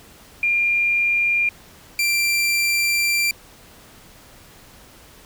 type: tone pair in turn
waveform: sine / sawtooth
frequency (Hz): 2400 / 2360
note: D7 / D7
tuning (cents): +37 / +8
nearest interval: unison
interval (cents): 29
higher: first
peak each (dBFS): -16 / -14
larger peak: second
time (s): 0.43-1.49 / 1.99-3.31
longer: second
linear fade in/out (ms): 2
effects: pink hiss -47 dBFS RMS until 5.25 s